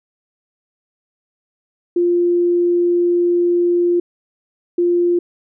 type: tone pair in turn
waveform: sine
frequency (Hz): 349.2 / 349.2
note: F4 / F4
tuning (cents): 0 / 0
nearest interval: unison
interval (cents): 0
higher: neither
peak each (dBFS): -12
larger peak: neither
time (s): 1.96-4 / 4.78-5.19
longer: first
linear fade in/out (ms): 5
effects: none